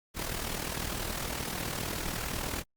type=noise with amplitude modulation; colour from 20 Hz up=pink; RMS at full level=-32 dBFS; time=0.14-2.64 s; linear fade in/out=50 ms; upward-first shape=sine; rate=39.7 Hz; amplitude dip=65%; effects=Opus 48 kbps